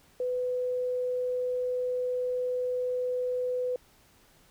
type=tone; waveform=sine; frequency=499.9 Hz; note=B4; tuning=21 cents sharp; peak=-27 dBFS; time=0.2-3.76 s; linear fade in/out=2 ms; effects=pink hiss -61 dBFS RMS until 4.5 s